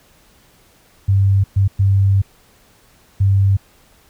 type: tone bursts at uneven times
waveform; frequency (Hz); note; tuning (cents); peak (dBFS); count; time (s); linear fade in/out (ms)
sine; 98; G2; 0; -10; 4; 1.08-1.44 / 1.56-1.68 / 1.79-2.22 / 3.2-3.57; 10
effects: pink hiss -52 dBFS RMS until 4.09 s

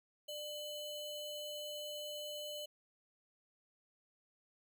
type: ring-modulated tone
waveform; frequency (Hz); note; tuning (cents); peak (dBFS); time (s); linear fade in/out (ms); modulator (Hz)
square; 1795; A6; +34; -40; 0.28-2.66; 10; 1200
effects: none

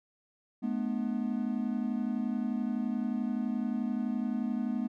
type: tone cluster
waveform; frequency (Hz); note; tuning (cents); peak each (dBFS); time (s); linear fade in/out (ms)
triangle; 213.3 / 244.9 / 298; G#3 / B3 / D4; +46 / -14 / +25; -31 / -30 / -38; 0.62-4.88; 20
effects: none

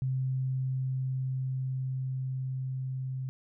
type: tone with level ramp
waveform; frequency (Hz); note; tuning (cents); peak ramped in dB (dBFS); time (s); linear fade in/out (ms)
sine; 130.81; C3; 0; -27 to -32; 0.02-3.29; 0
effects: none

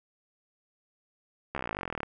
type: slowing click train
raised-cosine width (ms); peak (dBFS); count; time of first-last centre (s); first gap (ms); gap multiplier
0.5; -18; 25; 1.55-2.032; 14; 1.03
effects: none

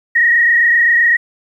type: tone with frequency modulation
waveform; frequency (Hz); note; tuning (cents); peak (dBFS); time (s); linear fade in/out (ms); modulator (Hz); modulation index
sine; 1882; A#6; +16; -8; 0.15-1.17; 10; 27.7; 1.6
effects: 8-bit

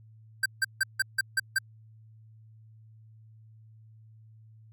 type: tone bursts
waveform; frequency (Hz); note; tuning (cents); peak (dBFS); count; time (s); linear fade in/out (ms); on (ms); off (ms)
square; 1568; G6; 0; -23; 7; 0.43-1.586; 5; 28; 160
effects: added 110 Hz sine -51 dBFS peak until 4.72 s + Opus 48 kbps

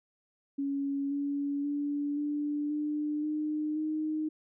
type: tone with pitch steps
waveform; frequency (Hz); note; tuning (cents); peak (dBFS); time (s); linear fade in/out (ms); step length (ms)
sine; 278.9 / 283.8 / 288.7 / 293.8 / 298.9 / 304.1 / 309.5; C#4 / C#4 / D4 / D4 / D4 / D#4 / D#4; +11 / +41 / -30 / +1 / +31 / -40 / -9; -29; 0.58-4.29; 10; 530
effects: none

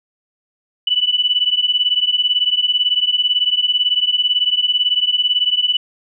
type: beating tone pair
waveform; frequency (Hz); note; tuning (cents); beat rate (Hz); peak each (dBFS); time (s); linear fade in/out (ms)
sine; 2960 / 2978; F#7 / F#7; 0 / +11; 18; -17 / -16; 0.87-5.77; 5
effects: none

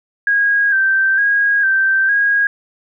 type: tone with vibrato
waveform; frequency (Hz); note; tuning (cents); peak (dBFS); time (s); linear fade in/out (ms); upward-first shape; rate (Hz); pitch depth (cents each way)
sine; 1600; G6; +35; -11; 0.27-2.47; 2; square; 1.1; 42
effects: none

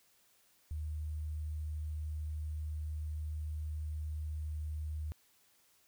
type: tone with sample-and-hold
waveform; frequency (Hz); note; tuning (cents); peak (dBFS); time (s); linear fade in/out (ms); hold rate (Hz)
sine; 76.7; D#2; -24; -36; 0.71-5.12; 0; 8820
effects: white hiss -69 dBFS RMS until 5.87 s

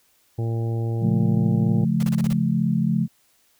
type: harmonic tone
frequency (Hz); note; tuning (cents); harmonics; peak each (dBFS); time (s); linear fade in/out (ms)
114.6; A#2; -29; 1 / 2 / 3 / 4 / 5 / 6 / 7; -22 / -36 / -33 / -36 / -43 / -47 / -42; 0.38-1.85; 10
type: chord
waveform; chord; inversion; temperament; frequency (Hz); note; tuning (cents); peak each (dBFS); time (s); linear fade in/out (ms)
sine; Db augmented; none; just; 138.59 / 173.24 / 216.5; Db3 / F3 / A3; 0 / -14 / -28; -24 / -22 / -22; 1-3.08; 50
type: noise bursts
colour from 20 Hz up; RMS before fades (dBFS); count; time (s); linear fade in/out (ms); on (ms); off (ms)
pink; -35; 6; 2-2.331; 2; 31; 29
effects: white hiss -62 dBFS RMS until 3.59 s

